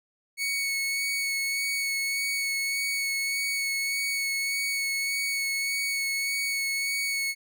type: tone with vibrato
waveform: sawtooth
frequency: 2217 Hz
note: C#7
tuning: in tune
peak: -23 dBFS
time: 0.37-7.35 s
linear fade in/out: 50 ms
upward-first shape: sine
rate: 1.7 Hz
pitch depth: 16 cents each way
effects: none